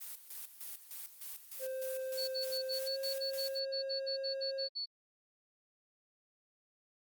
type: noise with tremolo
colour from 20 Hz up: blue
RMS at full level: -45 dBFS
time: 0-3.6 s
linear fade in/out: 20 ms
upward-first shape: square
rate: 3.3 Hz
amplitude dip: 70%
type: tone with pitch glide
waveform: triangle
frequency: 523.3 to 539.3 Hz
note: C5 to C#5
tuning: 0 to -48 cents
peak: -35 dBFS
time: 1.59-4.69 s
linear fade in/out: 50 ms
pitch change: +52 cents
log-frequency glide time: 2.71-2.97 s
type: tone bursts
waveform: sine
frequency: 4435 Hz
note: C#8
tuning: in tune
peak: -36 dBFS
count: 16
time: 2.17-4.86 s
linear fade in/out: 20 ms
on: 110 ms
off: 62 ms
effects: Opus 32 kbps